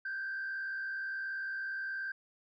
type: tone with frequency modulation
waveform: sine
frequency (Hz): 1568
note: G6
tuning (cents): 0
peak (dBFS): -34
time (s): 0.05-2.12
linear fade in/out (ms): 5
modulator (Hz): 58.6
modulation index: 0.71
effects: tanh soft clip ceiling -32 dBFS